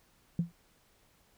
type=tone with exponential decay; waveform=sine; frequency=170 Hz; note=F3; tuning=46 cents flat; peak=-22 dBFS; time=0.39-0.52 s; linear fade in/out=2 ms; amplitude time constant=28 ms; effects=tanh soft clip ceiling -21 dBFS + pink hiss -67 dBFS RMS until 1.37 s